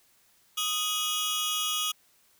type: tone cluster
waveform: sawtooth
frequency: 1249 / 2922 / 3326 Hz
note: D#6 / F#7 / G#7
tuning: +6 / -22 / +2 cents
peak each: -30 / -29 / -27 dBFS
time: 0.57-1.92 s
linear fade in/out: 10 ms
effects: white hiss -64 dBFS RMS until 2.39 s